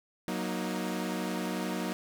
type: chord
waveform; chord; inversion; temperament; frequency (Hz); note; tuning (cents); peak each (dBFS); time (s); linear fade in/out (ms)
sawtooth; D# minor; first; equal with one note detuned; 185 / 236.2 / 311.1; F#3 / A#3 / D#4; 0 / +23 / 0; -31 / -32 / -33; 0.28-1.93; 0
effects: none